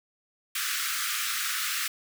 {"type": "high-pass noise", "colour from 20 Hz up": "pink", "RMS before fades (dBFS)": -30, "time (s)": [0.55, 1.88], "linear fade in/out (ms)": 5, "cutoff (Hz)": 1200, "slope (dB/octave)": 96, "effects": []}